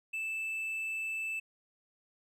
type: tone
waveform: triangle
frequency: 2637 Hz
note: E7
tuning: in tune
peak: -32 dBFS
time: 0.13-1.4 s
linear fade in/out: 10 ms
effects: none